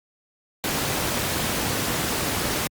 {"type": "noise with amplitude modulation", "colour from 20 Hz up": "pink", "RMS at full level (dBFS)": -22, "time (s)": [0.64, 2.67], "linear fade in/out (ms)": 0, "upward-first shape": "sine", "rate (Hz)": 284, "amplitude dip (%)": 55, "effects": ["high-pass 80 Hz 12 dB/octave", "Opus 48 kbps"]}